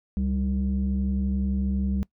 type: tone pair together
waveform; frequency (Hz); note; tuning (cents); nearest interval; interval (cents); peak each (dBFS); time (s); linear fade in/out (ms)
sine; 69.3 / 196.01; C#2 / G3; 0 / 0; octave + tritone; 1800; -24 / -24; 0.17-2.03; 0
effects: noise-tail reverb RT60 0.1 s tail -23 dB re dry + tanh soft clip ceiling -18 dBFS